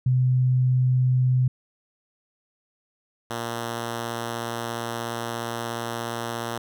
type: tone pair in turn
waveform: sine / 5% pulse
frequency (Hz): 127.4 / 116.96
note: C3 / A#2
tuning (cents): -46 / +6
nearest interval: minor second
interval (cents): 148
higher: first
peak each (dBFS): -17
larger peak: neither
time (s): 0.06-1.48 / 3.3-6.58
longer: second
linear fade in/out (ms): 5
effects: none